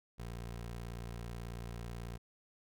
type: tone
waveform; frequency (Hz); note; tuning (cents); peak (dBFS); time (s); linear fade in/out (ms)
20% pulse; 58.27; A#1; 0; -37; 0.18-2.18; 20
effects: none